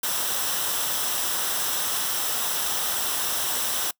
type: noise with comb filter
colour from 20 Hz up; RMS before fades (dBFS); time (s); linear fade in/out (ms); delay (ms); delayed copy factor
white; -26; 0.03-3.91; 5; 0.44; -0.55
effects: noise-tail reverb RT60 0.1 s tail -24 dB re dry